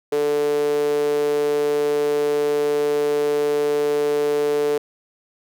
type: tone with high-pass filter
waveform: sawtooth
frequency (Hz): 146.83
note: D3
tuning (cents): 0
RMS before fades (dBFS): -20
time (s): 0.12-4.78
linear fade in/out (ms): 5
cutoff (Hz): 420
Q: 9.6
effects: none